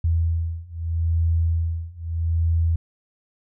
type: beating tone pair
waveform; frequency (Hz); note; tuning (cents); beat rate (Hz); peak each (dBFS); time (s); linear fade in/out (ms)
sine; 82.4 / 83.19; E2 / E2; 0 / +16; 0.79; -23 / -22; 0.04-2.76; 5
effects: none